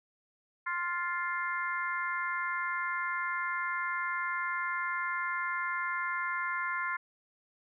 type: harmonic tone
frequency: 350 Hz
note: F4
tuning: 4 cents sharp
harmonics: 3 / 4 / 5 / 6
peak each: -35 / -36 / -37 / -38 dBFS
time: 0.66-6.97 s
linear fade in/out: 10 ms
effects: none